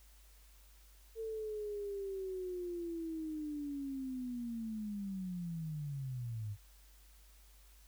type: linear sweep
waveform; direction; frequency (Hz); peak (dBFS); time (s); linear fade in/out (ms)
sine; down; 451 to 99.5; -38; 1.15-6.57; 50
effects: added 50 Hz sine -59 dBFS peak until 7.87 s + white hiss -66 dBFS RMS until 7.87 s